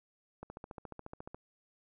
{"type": "click train", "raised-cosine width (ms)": 1, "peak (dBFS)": -30, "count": 14, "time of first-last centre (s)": [0.43, 1.345], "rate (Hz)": 14.2, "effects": []}